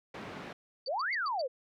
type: band-pass noise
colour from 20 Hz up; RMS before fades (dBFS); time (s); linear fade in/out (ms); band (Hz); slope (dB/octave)
pink; -44; 0.14-0.53; 5; 160 to 2400; 12
type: tone bursts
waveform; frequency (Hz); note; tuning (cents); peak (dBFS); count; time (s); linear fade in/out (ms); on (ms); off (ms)
sine; 4587; D8; -42; -38; 5; 0.86-1.415; 2; 23; 110
type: exponential two-way sweep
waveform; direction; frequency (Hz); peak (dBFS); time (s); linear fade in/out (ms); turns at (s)
sine; up then down; 478.9 to 2217 to 478.9; -30; 0.87-1.48; 20; 1.12
effects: none